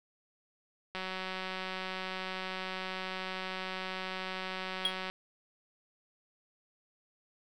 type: click train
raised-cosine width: 0.3 ms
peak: -22 dBFS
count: 777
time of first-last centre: 0.95-5.1 s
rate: 187 Hz
type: tone with exponential decay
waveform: triangle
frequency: 3296 Hz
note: G#7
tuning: 14 cents flat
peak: -22 dBFS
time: 4.85-4.97 s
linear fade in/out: 2 ms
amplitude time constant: 24 ms
effects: none